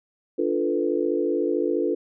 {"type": "chord", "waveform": "sine", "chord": "B half-diminished seventh", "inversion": "first", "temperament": "equal", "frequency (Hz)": [293.7, 349.2, 440, 493.9], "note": ["D4", "F4", "A4", "B4"], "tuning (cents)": [0, 0, 0, 0], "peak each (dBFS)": [-27, -25, -26, -28], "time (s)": [0.38, 1.95], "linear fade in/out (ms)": 10, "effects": []}